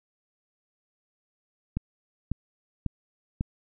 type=click train; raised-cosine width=5 ms; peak=-15 dBFS; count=4; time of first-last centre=1.77-3.409 s; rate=1.83 Hz; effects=none